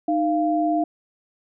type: tone pair together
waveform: sine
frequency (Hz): 308.3 / 692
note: D#4 / F5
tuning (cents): -16 / -16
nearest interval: octave + major second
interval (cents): 1400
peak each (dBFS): -21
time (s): 0.08-0.84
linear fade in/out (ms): 5
effects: none